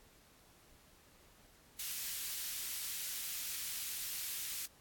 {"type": "high-pass noise", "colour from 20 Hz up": "white", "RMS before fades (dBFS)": -41, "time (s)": [1.79, 4.66], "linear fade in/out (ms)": 5, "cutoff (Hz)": 2100, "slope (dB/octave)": 12, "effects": ["pink hiss -64 dBFS RMS until 4.8 s", "AAC 64 kbps"]}